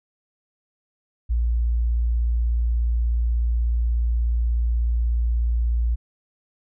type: tone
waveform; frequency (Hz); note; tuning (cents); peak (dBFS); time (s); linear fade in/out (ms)
sine; 58.27; A#1; 0; -18; 1.29-5.96; 20
effects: none